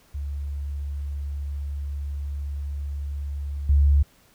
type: tone with level steps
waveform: sine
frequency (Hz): 71.2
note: C#2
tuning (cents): +47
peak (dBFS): -27 / -14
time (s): 0.14-4.03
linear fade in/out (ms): 10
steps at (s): 3.69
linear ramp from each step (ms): 5
effects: pink hiss -58 dBFS RMS until 4.34 s